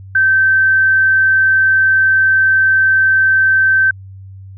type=tone; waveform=sine; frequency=1550 Hz; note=G6; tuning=20 cents flat; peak=-8 dBFS; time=0.15-3.91 s; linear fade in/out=5 ms; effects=added 96 Hz sine -31 dBFS peak until 4.57 s